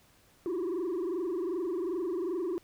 sine tone with frequency modulation, 355.2 Hz, F4, 29 cents sharp, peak -27 dBFS, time 0.46-2.58 s, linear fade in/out 0 ms, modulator 22.6 Hz, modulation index 1.4, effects tanh soft clip ceiling -29 dBFS + pink hiss -63 dBFS RMS until 2.63 s

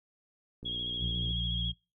click train, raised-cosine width 3 ms, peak -32 dBFS, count 42, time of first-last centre 0.63-1.308 s, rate 60.5 Hz
sine tone with vibrato, 3291 Hz, G#7, 16 cents flat, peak -33 dBFS, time 0.65-1.72 s, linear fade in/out 10 ms, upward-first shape square, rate 14 Hz, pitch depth 24 cents each way
harmonic tone, 58.1 Hz, A#1, 5 cents flat, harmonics 1 / 2 / 3, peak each -34 / -37 / -39 dBFS, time 0.99-1.74 s, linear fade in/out 50 ms
effects noise-tail reverb RT60 0.3 s tail -26 dB re dry

